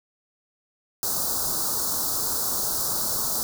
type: band-stop noise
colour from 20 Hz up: white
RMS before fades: -26 dBFS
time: 1.03-3.43 s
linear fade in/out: 0 ms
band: 1400 to 4200 Hz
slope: 48 dB/octave
effects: none